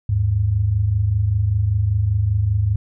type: tone pair together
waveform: sine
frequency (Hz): 78.71 / 103.83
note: D#2 / G#2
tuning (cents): +21 / 0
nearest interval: perfect fourth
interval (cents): 479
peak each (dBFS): -22 / -16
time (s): 0.09-2.76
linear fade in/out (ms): 5
effects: none